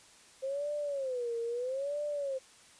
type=tone with vibrato; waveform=sine; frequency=523.3 Hz; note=C5; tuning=in tune; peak=-32 dBFS; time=0.42-2.39 s; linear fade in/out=20 ms; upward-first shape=sine; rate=0.77 Hz; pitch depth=210 cents each way; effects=white hiss -58 dBFS RMS until 2.79 s + resampled to 22050 Hz